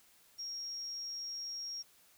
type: tone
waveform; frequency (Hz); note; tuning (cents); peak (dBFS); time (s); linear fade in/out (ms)
sine; 5588; F8; 0; -39; 0.38-1.83; 20
effects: white hiss -65 dBFS RMS until 2.17 s